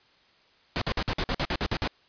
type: noise bursts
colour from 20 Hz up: pink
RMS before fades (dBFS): -27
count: 11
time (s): 0.76-1.875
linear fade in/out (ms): 0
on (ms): 55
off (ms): 51
effects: white hiss -61 dBFS RMS until 2.08 s + resampled to 11025 Hz